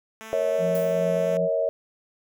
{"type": "tone with vibrato", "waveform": "5% pulse", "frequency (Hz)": 220, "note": "A3", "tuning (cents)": 0, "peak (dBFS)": -27, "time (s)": [0.21, 1.37], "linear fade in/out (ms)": 0, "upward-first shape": "sine", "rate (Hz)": 3, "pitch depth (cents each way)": 10}
{"type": "chord", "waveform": "sine", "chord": "A# diminished", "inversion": "none", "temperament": "equal with one note detuned", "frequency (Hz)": [466.2, 554.4, 643.8], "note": ["A#4", "C#5", "E5"], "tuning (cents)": [0, 0, -41], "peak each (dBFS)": [-28, -25, -24], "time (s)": [0.33, 1.69], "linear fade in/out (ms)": 0}
{"type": "tone with tremolo", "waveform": "sine", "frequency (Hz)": 173.3, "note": "F3", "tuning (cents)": -13, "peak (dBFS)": -27, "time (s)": [0.58, 1.49], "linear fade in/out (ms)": 50, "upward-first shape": "sine", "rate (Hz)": 2.5, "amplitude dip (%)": 40}
{"type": "noise with exponential decay", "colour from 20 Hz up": "violet", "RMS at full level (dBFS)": -36, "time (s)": [0.75, 1.14], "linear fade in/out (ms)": 0, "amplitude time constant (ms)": 83}
{"effects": []}